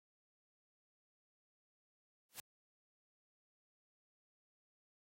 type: noise with exponential growth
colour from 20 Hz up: white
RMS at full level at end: -43 dBFS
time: 2.29-2.4 s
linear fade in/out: 1 ms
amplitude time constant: 22 ms
effects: high-pass 80 Hz 12 dB/octave + AAC 48 kbps